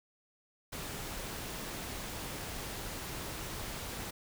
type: noise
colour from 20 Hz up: pink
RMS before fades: -41 dBFS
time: 0.72-4.11 s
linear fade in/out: 10 ms
effects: none